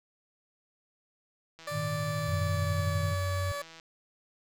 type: click train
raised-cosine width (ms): 0.2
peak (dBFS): -32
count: 361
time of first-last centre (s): 1.59-3.799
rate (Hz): 163
type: tone with pitch glide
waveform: 20% pulse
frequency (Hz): 587.3 to 572.6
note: D5 to D5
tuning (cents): 0 to -44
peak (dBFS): -29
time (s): 1.67-3.62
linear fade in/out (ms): 5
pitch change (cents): -44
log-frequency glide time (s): 1.8-3
type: chord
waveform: sine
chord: Ab suspended second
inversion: none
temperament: equal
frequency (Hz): 103.83 / 116.54 / 155.56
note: Ab2 / Bb2 / Eb3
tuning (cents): 0 / 0 / 0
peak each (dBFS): -38 / -38 / -33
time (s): 1.7-3.16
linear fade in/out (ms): 50
type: tone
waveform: sine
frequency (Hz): 92.5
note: F#2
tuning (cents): 0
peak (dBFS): -29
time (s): 2.28-3.52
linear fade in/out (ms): 5
effects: none